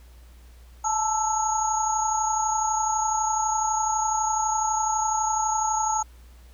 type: tone cluster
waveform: sine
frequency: 862 / 894 / 1320 / 6660 Hz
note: A5 / A5 / E6 / G#8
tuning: -36 / +27 / +2 / +4 cents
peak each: -24 / -30 / -31 / -28 dBFS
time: 0.84-6.03 s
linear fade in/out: 10 ms
effects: added 60 Hz sine -46 dBFS peak until 6.53 s + pink hiss -58 dBFS RMS until 6.53 s